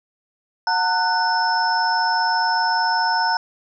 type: tone cluster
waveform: sine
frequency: 732 / 907 / 1481 / 5280 Hz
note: F#5 / A#5 / F#6 / E8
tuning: -19 / -48 / +1 / +2 cents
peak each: -26 / -19 / -23 / -25 dBFS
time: 0.67-3.37 s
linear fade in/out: 2 ms
effects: none